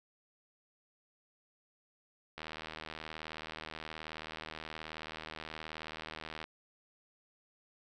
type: click train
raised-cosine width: 0.3 ms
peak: -26 dBFS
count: 321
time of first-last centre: 2.38-6.441 s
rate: 78.8 Hz
effects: none